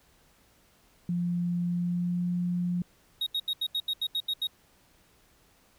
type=tone with pitch glide; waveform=sine; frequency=174.61 to 176.64 Hz; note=F3 to F3; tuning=0 to +20 cents; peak=-26 dBFS; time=1.09-2.82 s; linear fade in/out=2 ms; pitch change=+20 cents; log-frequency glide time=1.67-2.25 s
type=tone bursts; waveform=triangle; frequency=3765 Hz; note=A#7; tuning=16 cents sharp; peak=-25 dBFS; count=10; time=3.21-4.471 s; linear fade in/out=5 ms; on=55 ms; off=79 ms
effects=pink hiss -63 dBFS RMS until 5.78 s